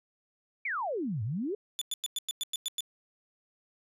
sine exponential two-way sweep, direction down then up, 2392 to 100 to 441.6 Hz, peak -30 dBFS, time 0.65-1.55 s, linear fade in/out 5 ms, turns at 1.23 s
sawtooth tone bursts, 3485 Hz, A7, 17 cents flat, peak -27 dBFS, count 9, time 1.79-2.806 s, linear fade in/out 0 ms, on 24 ms, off 100 ms
effects resampled to 32000 Hz

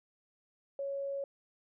sine tone, 555 Hz, C#5, 2 cents sharp, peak -34 dBFS, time 0.79-1.24 s, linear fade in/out 2 ms, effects none

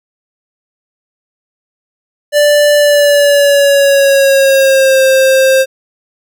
square tone with pitch glide, 587.3 to 529.3 Hz, D5 to C5, 0 to +20 cents, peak -6 dBFS, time 2.32-5.66 s, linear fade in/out 50 ms, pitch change -180 cents, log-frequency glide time 2.76-5.02 s, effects none

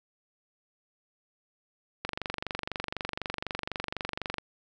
click train, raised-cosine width 0.3 ms, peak -16 dBFS, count 57, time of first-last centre 2.05-4.383 s, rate 24 Hz, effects none

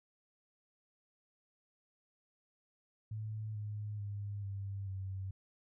sine tone with pitch steps, 108.2 / 104.94 / 101.77 / 98.71 / 95.73 Hz, A2 / G#2 / G#2 / G2 / G2, -29 / +18 / -35 / +13 / -41 cents, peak -38 dBFS, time 3.11-5.31 s, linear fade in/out 5 ms, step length 440 ms, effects none

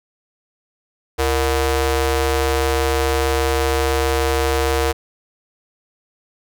sawtooth ring-modulated tone, 267.7 Hz, C4, 40 cents sharp, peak -9 dBFS, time 1.18-4.93 s, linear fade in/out 20 ms, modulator 197 Hz, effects none

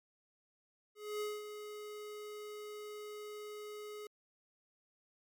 square tone with ADSR envelope, 420.4 Hz, G#4, 21 cents sharp, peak -36 dBFS, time 0.95-4.07 s, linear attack 260 ms, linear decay 210 ms, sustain -9 dB, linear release 3 ms, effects MP3 96 kbps

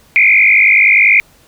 sine tone with frequency modulation, 2262 Hz, C#7, 34 cents sharp, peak -5 dBFS, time 0.16-1.2 s, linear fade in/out 0 ms, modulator 50.4 Hz, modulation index 3.8, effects pink hiss -48 dBFS RMS until 1.47 s

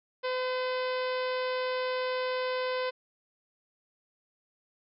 harmonic tone, 509 Hz, C5, 48 cents flat, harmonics 1 / 2 / 3 / 4 / 5 / 6 / 7 / 8 / 9 / 10, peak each -30 / -36 / -40 / -42 / -44 / -46 / -47 / -48 / -49 / -50 dBFS, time 0.23-2.91 s, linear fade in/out 20 ms, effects none

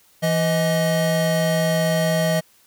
square tone pair together, 166.8 / 630.2 Hz, E3 / D#5, +21 / +22 cents, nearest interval octave + major seventh, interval 2301 cents, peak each -21 dBFS, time 0.22-2.41 s, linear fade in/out 20 ms, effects white hiss -56 dBFS RMS until 2.66 s

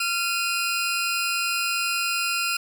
20% pulse tone pair together, 1379.8 / 2490 Hz, F6 / D#7, -21 / +1 cents, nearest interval minor seventh, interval 1022 cents, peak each -20 / -22 dBFS, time 0-2.57 s, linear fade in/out 5 ms, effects none

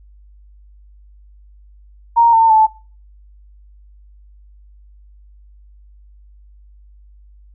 sine tone with pitch steps, 932.3 / 902.6 / 873.9 Hz, A#5 / A5 / A5, 0 / +44 / -12 cents, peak -7 dBFS, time 2.16-2.67 s, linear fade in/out 20 ms, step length 170 ms, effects noise-tail reverb RT60 0.4 s tail -22 dB re dry + added 50 Hz sine -42 dBFS peak until 7.54 s

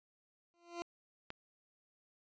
20% pulse tone with exponential growth, 343.8 Hz, F4, 27 cents flat, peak -32 dBFS, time 0.54-0.82 s, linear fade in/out 0 ms, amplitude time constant 59 ms
click, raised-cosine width 0.3 ms, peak -27 dBFS, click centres 1.304 s
effects resampled to 16000 Hz

